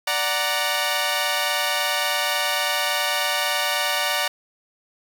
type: chord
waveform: 10% pulse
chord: D augmented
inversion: none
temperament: equal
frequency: 587.3 / 740 / 932.3 Hz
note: D5 / F#5 / A#5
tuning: 0 / 0 / 0 cents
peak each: -17 dBFS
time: 0.07-4.28 s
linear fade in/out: 5 ms
effects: none